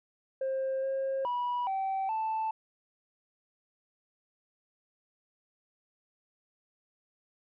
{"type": "tone with pitch steps", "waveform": "sine", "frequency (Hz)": [531, 537, 976, 772, 881], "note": ["C5", "C5", "B5", "G5", "A5"], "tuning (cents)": [25, 45, -21, -27, 2], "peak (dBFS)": -27, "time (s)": [0.41, 2.51], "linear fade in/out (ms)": 5, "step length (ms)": 420, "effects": ["tanh soft clip ceiling -27 dBFS"]}